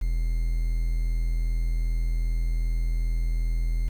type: tone with quantisation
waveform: triangle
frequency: 41.28 Hz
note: E1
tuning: 3 cents sharp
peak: -20 dBFS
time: 0.01-3.89 s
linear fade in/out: 10 ms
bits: 8
effects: none